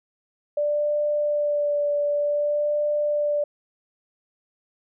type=tone with vibrato; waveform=sine; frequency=587.3 Hz; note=D5; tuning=in tune; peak=-20 dBFS; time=0.57-3.44 s; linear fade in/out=5 ms; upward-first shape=sine; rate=0.54 Hz; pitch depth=16 cents each way; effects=none